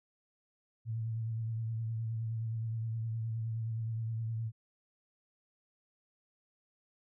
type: tone with vibrato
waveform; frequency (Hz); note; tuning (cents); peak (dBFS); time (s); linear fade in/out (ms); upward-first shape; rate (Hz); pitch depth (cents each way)
sine; 112.8; A2; +44; -33; 0.85-4.52; 50; sine; 9.6; 34
effects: none